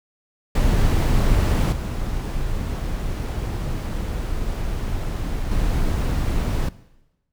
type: noise with level steps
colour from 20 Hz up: brown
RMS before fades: -17 / -25 / -21 dBFS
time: 0.55-6.69 s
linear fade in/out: 5 ms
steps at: 1.72 / 5.51 s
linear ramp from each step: 5 ms
effects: noise-tail reverb RT60 1.0 s tail -18 dB re dry